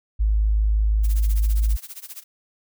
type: tone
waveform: sine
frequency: 52.9 Hz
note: G#1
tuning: 33 cents sharp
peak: -16 dBFS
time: 0.19-1.77 s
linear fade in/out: 20 ms
type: noise with tremolo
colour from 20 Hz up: blue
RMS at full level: -35 dBFS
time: 1.03-2.24 s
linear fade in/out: 20 ms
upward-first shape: sine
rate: 15 Hz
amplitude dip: 90%
effects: none